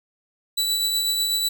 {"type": "tone with tremolo", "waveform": "sawtooth", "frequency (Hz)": 3951, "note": "B7", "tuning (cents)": 0, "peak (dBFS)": -16, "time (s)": [0.57, 1.49], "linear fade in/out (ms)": 10, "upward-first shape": "triangle", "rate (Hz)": 8.1, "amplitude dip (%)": 35, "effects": []}